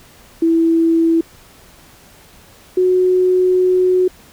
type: tone pair in turn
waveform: sine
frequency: 329.6 / 367 Hz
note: E4 / F#4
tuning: 0 / -14 cents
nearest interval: major second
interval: 186 cents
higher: second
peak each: -10 dBFS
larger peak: neither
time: 0.42-1.21 / 2.77-4.08 s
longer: second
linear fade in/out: 5 ms
effects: pink hiss -45 dBFS RMS until 4.32 s